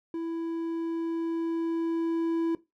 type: tone with level ramp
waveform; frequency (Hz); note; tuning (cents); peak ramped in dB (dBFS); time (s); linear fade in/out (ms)
triangle; 331; E4; +7; -28 to -22; 0.14-2.55; 2
effects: noise-tail reverb RT60 0.2 s tail -17 dB re dry